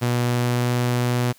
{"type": "tone with pitch glide", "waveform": "sawtooth", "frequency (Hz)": [121.4, 122.46], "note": ["B2", "B2"], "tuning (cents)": [-29, -14], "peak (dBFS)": -15, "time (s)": [0.01, 1.33], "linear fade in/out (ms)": 20, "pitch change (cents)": 15, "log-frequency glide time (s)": [0.2, 0.74], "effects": ["white hiss -54 dBFS RMS until 1.38 s"]}